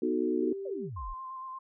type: chord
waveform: sine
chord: B dominant seventh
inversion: none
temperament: equal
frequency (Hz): 246.9 / 311.1 / 370 / 440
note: B3 / D#4 / F#4 / A4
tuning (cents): 0 / 0 / 0 / 0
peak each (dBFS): -33 / -31 / -30 / -35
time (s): 0.02-0.53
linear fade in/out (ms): 5
type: tone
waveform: sine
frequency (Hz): 392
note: G4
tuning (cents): 0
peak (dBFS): -35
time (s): 0.38-0.9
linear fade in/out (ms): 50
type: exponential sweep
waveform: sine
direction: down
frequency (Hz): 620 to 31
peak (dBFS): -37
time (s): 0.65-1.14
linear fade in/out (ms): 10
type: tone with vibrato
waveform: sine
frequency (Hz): 1046.5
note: C6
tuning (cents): 0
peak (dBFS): -38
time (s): 0.96-1.59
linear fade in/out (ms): 10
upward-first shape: square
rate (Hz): 8.7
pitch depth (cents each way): 17
effects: none